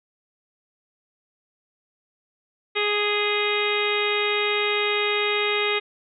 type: harmonic tone with a mistuned harmonic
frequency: 415.3 Hz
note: G#4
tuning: in tune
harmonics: 1 / 2 / 3 / 4 / 5 / 6 / 7 / 8 / 9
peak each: -25 / -34 / -30 / -35 / -27 / -28 / -34 / -33 / -30 dBFS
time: 2.75-5.8 s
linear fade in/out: 20 ms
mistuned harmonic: 8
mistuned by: -24 cents
effects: none